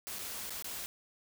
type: noise with dropouts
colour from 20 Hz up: white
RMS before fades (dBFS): -41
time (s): 0.07-0.86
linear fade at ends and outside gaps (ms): 0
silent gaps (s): 0.186-0.191 / 0.496-0.505 / 0.624-0.644
effects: none